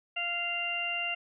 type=harmonic tone; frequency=695 Hz; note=F5; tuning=9 cents flat; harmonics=1 / 2 / 3 / 4; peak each=-39 / -42 / -38 / -31 dBFS; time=0.16-1.15 s; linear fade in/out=10 ms; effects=none